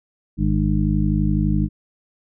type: harmonic tone with a mistuned harmonic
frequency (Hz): 51.91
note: G#1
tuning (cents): 0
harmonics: 1 / 2 / 3 / 4 / 6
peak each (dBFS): -21 / -26 / -21 / -22 / -25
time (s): 0.37-1.69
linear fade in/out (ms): 50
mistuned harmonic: 6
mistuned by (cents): -43
effects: none